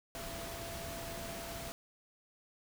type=tone in noise; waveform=sine; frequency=673 Hz; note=E5; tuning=36 cents sharp; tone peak=-46 dBFS; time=0.15-1.72 s; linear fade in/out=0 ms; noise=pink; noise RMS=-44 dBFS; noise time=0.15-1.72 s; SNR=-5 dB; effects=none